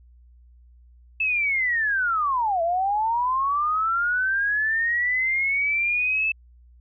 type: linear two-way sweep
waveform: sine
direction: down then up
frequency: 2637 to 656 to 2637 Hz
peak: -20 dBFS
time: 1.2-6.32 s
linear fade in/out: 5 ms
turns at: 2.62 s
effects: added 60 Hz sine -49 dBFS peak until 6.8 s